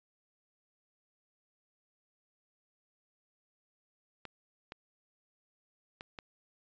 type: clicks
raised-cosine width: 0.3 ms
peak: -27 dBFS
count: 4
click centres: 4.253 / 4.721 / 6.009 / 6.188 s
effects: resampled to 16000 Hz